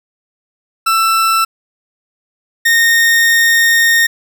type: tone pair in turn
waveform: 40% pulse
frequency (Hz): 1332 / 1843.9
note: E6 / A#6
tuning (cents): +18 / -19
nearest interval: tritone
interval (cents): 563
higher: second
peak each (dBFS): -9 / -7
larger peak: second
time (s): 0.86-1.45 / 2.65-4.07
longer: second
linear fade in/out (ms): 10
effects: none